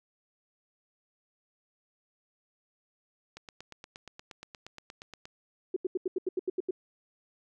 click train, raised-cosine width 0.2 ms, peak -27 dBFS, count 17, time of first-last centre 3.37-5.255 s, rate 8.49 Hz
sine tone bursts, 369.2 Hz, F#4, 4 cents flat, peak -26 dBFS, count 10, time 5.74-6.709 s, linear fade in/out 5 ms, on 24 ms, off 81 ms
effects none

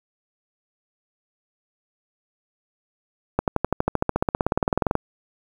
accelerating click train, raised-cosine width 1 ms, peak -5 dBFS, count 26, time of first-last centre 3.39-4.954 s, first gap 88 ms, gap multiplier 0.97, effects 7-bit

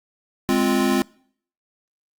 square chord, F minor, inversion first, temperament equal, 207.7 / 261.6 / 349.2 Hz, Ab3 / C4 / F4, 0 / 0 / 0 cents, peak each -23 / -21 / -23 dBFS, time 0.49-1.02 s, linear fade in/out 0 ms, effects noise-tail reverb RT60 0.6 s tail -25 dB re dry + Opus 48 kbps

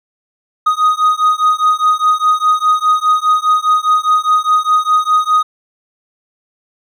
triangle beating tone pair, 1244.5 / 1249.4 Hz, D#6 / D#6, 0 / +7 cents, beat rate 4.9 Hz, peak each -11 dBFS, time 0.66-5.43 s, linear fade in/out 10 ms, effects none

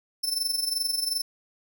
sawtooth tone with amplitude modulation, 5300 Hz, E8, 9 cents sharp, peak -20 dBFS, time 0.23-1.22 s, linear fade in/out 10 ms, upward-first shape sine, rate 22.7 Hz, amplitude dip 70%, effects none

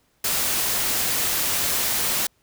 white noise, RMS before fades -23 dBFS, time 0.24-2.27 s, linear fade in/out 5 ms, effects pink hiss -65 dBFS RMS until 2.42 s

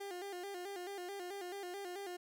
30% pulse tone with vibrato, 377.4 Hz, F#4, 34 cents sharp, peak -40 dBFS, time 0-2.17 s, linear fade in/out 10 ms, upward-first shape square, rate 4.6 Hz, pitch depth 99 cents each way, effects none

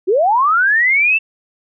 sine linear sweep, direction up, 338 to 2696 Hz, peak -10 dBFS, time 0.07-1.19 s, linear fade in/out 20 ms, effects none

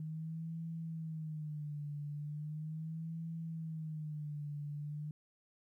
sine tone with vibrato, 155 Hz, D#3, 6 cents flat, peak -39 dBFS, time 0-5.11 s, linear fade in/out 2 ms, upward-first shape sine, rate 0.38 Hz, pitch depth 100 cents each way, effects 13-bit

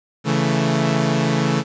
sawtooth chord, A major, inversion first, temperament equal, 138.59 / 164.81 / 220 Hz, C#3 / E3 / A3, 0 / 0 / 0 cents, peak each -17 dBFS, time 0.24-1.64 s, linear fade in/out 50 ms, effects resampled to 16000 Hz + 8-bit

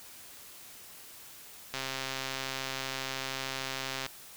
click train, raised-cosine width 0.2 ms, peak -17 dBFS, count 310, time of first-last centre 1.74-4.063 s, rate 133 Hz, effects white hiss -50 dBFS RMS until 4.36 s

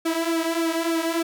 sawtooth tone with flanger, 330 Hz, E4, 2 cents sharp, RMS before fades -24 dBFS, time 0.05-1.23 s, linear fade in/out 10 ms, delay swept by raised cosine 1 to 3.9 ms, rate 3.4 Hz, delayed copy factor -0.7, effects none

